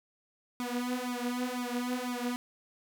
sawtooth tone with flanger, 246.9 Hz, B3, in tune, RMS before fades -34 dBFS, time 0.6-2.36 s, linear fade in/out 0 ms, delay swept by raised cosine 0.84 to 5.04 ms, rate 2 Hz, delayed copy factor +1, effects none

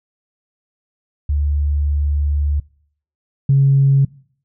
sine tone pair in turn, 72.8 / 137.43 Hz, D2 / C#3, -15 / -15 cents, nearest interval major seventh, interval 1100 cents, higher second, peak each -14 / -8 dBFS, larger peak second, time 1.29-2.6 / 3.49-4.05 s, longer first, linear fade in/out 5 ms, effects noise-tail reverb RT60 0.6 s tail -24 dB re dry + tanh soft clip ceiling -4 dBFS

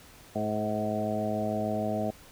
harmonic tone with a mistuned harmonic, 106.8 Hz, G#2, 49 cents sharp, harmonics 1 / 2 / 3 / 4 / 5 / 6 / 7, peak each -37 / -32 / -38 / -38 / -38 / -32 / -36 dBFS, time 0.35-2.11 s, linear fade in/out 10 ms, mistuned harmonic 5, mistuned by -17 cents, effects pink hiss -53 dBFS RMS until 2.31 s

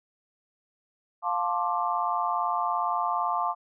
sine chord, D minor seventh, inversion first, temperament just, 704.8 / 881 / 1057.2 / 1174.7 Hz, F5 / A5 / C6 / D6, +16 / +2 / +18 / 0 cents, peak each -30 dBFS, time 1.22-3.55 s, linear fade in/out 50 ms, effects none

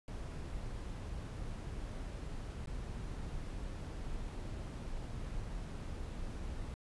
brown noise with dropouts, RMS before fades -42 dBFS, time 0.08-6.74 s, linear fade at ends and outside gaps 0 ms, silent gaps 2.658-2.672 s, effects resampled to 24000 Hz

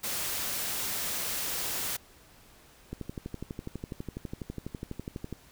white noise, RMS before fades -33 dBFS, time 0.03-1.97 s, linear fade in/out 10 ms
click train, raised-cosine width 3 ms, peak -23 dBFS, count 30, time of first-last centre 2.93-5.327 s, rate 12.1 Hz
effects pink hiss -57 dBFS RMS until 5.51 s

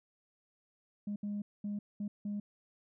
sine tone bursts at uneven times, 205.5 Hz, G#3, 18 cents flat, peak -33 dBFS, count 5, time 1.07-1.16 / 1.23-1.42 / 1.64-1.79 / 2-2.08 / 2.25-2.4 s, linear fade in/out 5 ms, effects tanh soft clip ceiling -32 dBFS

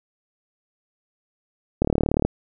click train, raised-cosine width 2 ms, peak -6 dBFS, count 17, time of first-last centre 1.82-2.25 s, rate 37.2 Hz, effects none

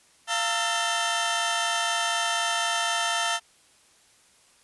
sawtooth tone cluster, 693 / 912 / 1322 / 1784 / 3115 Hz, F5 / A#5 / E6 / A6 / G7, -14 / -38 / +5 / +23 / -12 cents, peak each -27 dBFS, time 0.27-3.4 s, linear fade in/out 50 ms, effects white hiss -59 dBFS RMS until 4.63 s + resampled to 24000 Hz

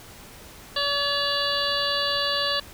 harmonic tone with a mistuned harmonic, 570 Hz, C#5, 48 cents sharp, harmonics 1 / 2 / 3 / 5 / 6 / 7 / 8, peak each -30 / -30 / -30 / -30 / -30 / -30 / -30 dBFS, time 0.76-2.6 s, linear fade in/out 5 ms, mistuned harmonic 6, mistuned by +17 cents, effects pink hiss -45 dBFS RMS until 2.73 s

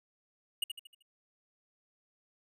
square tone with echo, 2874 Hz, F7, 49 cents sharp, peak -29 dBFS, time 0.62-0.64 s, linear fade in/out 5 ms, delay 77 ms, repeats 5, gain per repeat -7 dB, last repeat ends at 1.025 s, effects none

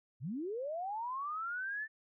sine linear sweep, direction up, 103.83 to 1785 Hz, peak -36 dBFS, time 0.2-1.88 s, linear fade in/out 50 ms, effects none

